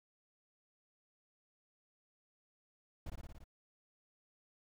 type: noise with echo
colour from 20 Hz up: brown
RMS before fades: -42 dBFS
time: 3.06-3.1 s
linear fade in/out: 5 ms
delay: 57 ms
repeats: 6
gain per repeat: -2 dB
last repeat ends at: 3.442 s
effects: none